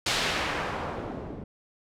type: noise with low-pass filter sweep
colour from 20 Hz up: white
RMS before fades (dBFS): -31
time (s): 0.06-1.44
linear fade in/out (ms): 5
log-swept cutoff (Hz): 5100 to 280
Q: 0.79
effects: none